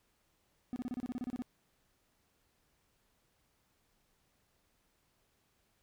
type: tone bursts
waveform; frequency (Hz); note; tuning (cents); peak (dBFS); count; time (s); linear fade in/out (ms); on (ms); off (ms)
triangle; 248; B3; +7; -33; 12; 0.73-1.421; 0; 31; 29
effects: pink hiss -75 dBFS RMS until 5.82 s